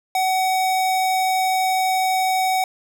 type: tone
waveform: square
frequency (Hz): 752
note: F#5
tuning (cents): +28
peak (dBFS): -18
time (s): 0.15-2.64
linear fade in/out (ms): 2
effects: none